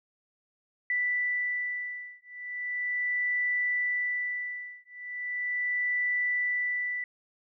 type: beating tone pair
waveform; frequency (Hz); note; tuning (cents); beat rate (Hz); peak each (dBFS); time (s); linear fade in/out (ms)
sine; 1975.5 / 1975.88; B6 / B6; 0 / 0; 0.38; -31; 0.9-7.04; 2
effects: none